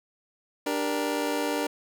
25% pulse chord, G minor, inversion second, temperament just, 294 / 392 / 470.4 Hz, D4 / G4 / Bb4, +2 / 0 / +16 cents, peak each -25 / -30 / -27 dBFS, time 0.66-1.67 s, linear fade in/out 5 ms, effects none

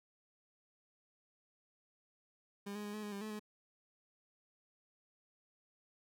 30% pulse tone with pitch steps, 201.3 / 208.4 / 206.3 / 212.9 / 207.4 / 199.4 / 215.9 / 211.3 Hz, G3 / G#3 / G#3 / G#3 / G#3 / G3 / A3 / G#3, +46 / +6 / -11 / +43 / -2 / +30 / -33 / +30 cents, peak -39 dBFS, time 2.66-3.396 s, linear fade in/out 10 ms, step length 92 ms, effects none

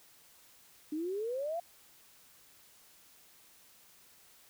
sine exponential sweep, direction up, 295.5 to 705 Hz, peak -33 dBFS, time 0.92-1.6 s, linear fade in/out 5 ms, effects white hiss -61 dBFS RMS until 4.49 s

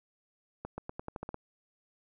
accelerating click train, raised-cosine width 1 ms, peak -24 dBFS, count 9, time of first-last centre 0.65-1.344 s, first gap 130 ms, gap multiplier 0.88, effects none

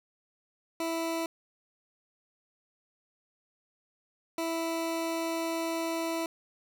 20% pulse tone pair in turn, 329.6 / 329.6 Hz, E4 / E4, 0 / 0 cents, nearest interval unison, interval 0 cents, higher neither, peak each -25 dBFS, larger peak neither, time 0.8-1.26 / 4.38-6.26 s, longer second, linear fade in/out 2 ms, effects none

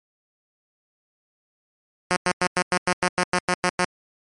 5% pulse tone bursts, 180 Hz, F#3, 47 cents flat, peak -7 dBFS, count 12, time 2.11-3.846 s, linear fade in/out 0 ms, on 53 ms, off 100 ms, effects MP3 48 kbps

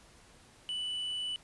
triangle tone, 2974 Hz, F#7, 8 cents sharp, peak -32 dBFS, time 0.69-1.36 s, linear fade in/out 0 ms, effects pink hiss -59 dBFS RMS until 1.43 s + resampled to 24000 Hz

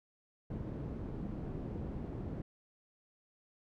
white low-pass noise, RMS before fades -41 dBFS, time 0.5-2.42 s, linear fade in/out 5 ms, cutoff 240 Hz, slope 12 dB/octave, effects none

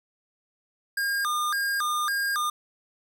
square tone with vibrato, 1399 Hz, F6, 3 cents sharp, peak -25 dBFS, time 0.97-2.5 s, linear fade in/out 5 ms, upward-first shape square, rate 1.8 Hz, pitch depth 250 cents each way, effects none

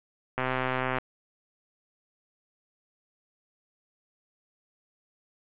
click train, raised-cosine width 0.5 ms, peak -13 dBFS, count 79, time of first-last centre 0.38-0.985 s, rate 129 Hz, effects resampled to 8000 Hz + 7-bit

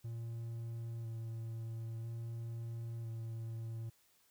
triangle tone with vibrato, 114.6 Hz, A#2, 29 cents flat, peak -38 dBFS, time 0.04-3.9 s, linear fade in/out 10 ms, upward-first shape square, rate 0.5 Hz, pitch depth 15 cents each way, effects white hiss -71 dBFS RMS until 4.3 s

